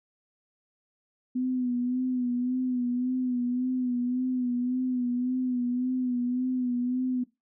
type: tone with vibrato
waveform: sine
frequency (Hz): 250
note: B3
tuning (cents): +21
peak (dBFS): -25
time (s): 1.35-7.24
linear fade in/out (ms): 10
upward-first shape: sine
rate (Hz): 1.8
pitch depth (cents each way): 44
effects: noise-tail reverb RT60 0.2 s tail -18 dB re dry